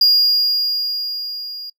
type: tone with level ramp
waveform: triangle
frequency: 4841 Hz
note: D#8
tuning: 48 cents flat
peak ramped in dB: -7 to -27 dBFS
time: 0.01-1.7 s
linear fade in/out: 5 ms
effects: noise-tail reverb RT60 0.1 s tail -24 dB re dry